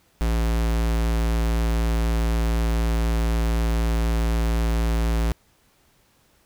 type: tone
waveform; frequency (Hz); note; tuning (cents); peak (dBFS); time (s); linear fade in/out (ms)
square; 56.5; A1; +47; -20; 0.21-5.32; 0
effects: pink hiss -61 dBFS RMS until 6.45 s